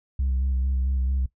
sine tone with vibrato, 65.41 Hz, C2, in tune, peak -19 dBFS, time 0.19-1.26 s, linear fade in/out 5 ms, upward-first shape square, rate 4.5 Hz, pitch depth 29 cents each way, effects noise-tail reverb RT60 0.1 s tail -20 dB re dry + tanh soft clip ceiling -19 dBFS

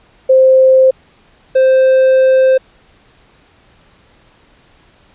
sine / triangle tone pair in turn, 523.3 / 523.3 Hz, C5 / C5, 0 / 0 cents, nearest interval unison, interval 0 cents, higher neither, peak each -4 dBFS, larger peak neither, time 0.29-0.91 / 1.55-2.58 s, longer second, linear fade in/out 10 ms, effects pink hiss -49 dBFS RMS until 5.14 s + resampled to 8000 Hz

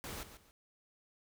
pink noise with echo, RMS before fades -44 dBFS, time 0.04-0.23 s, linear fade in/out 0 ms, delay 140 ms, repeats 2, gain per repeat -11 dB, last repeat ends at 0.51 s, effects none

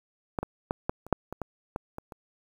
clicks, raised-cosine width 1 ms, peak -14 / -17 / -13 / -12 / -29 / -7 / -22 / -18 / -17 / -23 / -28 dBFS, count 11, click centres 0.388 / 0.43 / 0.709 / 0.895 / 1.066 / 1.127 / 1.326 / 1.417 / 1.761 / 1.984 / 2.122 s, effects 8-bit

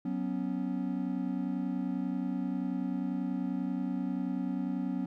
triangle chord, F# suspended fourth, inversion none, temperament equal, 185 / 246.9 / 277.2 Hz, F#3 / B3 / C#4, 0 / 0 / 0 cents, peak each -33 dBFS, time 0.05-5.06 s, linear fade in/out 5 ms, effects none

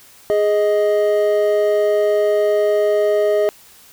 triangle tone pair together, 415.3 / 625.3 Hz, G#4 / D#5, 0 / +8 cents, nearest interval perfect fifth, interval 708 cents, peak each -14 dBFS, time 0.3-3.49 s, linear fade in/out 0 ms, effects white hiss -46 dBFS RMS until 3.92 s

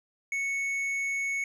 sine tone with tanh clipping, 2212 Hz, C#7, 4 cents flat, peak -29 dBFS, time 0.32-1.44 s, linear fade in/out 2 ms, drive 7 dB, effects none

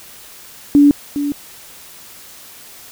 sine tone with echo, 287.6 Hz, D4, 36 cents flat, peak -5 dBFS, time 0.75-0.91 s, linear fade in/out 0 ms, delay 410 ms, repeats 1, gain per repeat -11 dB, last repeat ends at 1.32 s, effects white hiss -39 dBFS RMS until 2.91 s

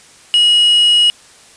triangle tone with quantisation, 2900 Hz, F#7, 35 cents flat, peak -6 dBFS, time 0.34-1.1 s, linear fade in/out 0 ms, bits 4, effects white hiss -43 dBFS RMS until 1.56 s + resampled to 22050 Hz

